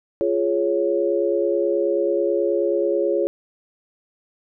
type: chord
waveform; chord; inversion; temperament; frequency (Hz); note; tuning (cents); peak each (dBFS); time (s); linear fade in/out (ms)
sine; Db major; first; just; 346.5 / 415.8 / 554.4; F4 / Ab4 / Db5; -14 / +2 / 0; -22; 0.21-3.27; 0
effects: none